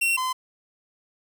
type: tone pair in turn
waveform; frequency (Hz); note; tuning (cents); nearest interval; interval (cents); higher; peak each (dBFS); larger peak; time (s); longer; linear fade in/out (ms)
45% pulse; 2728 / 1027.2; F7 / C6; -41 / -32; octave + perfect fourth; 1691; first; -20 / -24; first; 0.01-0.17 / 0.17-0.33; neither; 10
effects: none